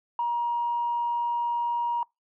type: tone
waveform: sine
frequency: 949 Hz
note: A#5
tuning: 31 cents sharp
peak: -23 dBFS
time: 0.19-2.03 s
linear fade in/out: 2 ms
effects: noise-tail reverb RT60 0.2 s tail -26 dB re dry + tanh soft clip ceiling -19 dBFS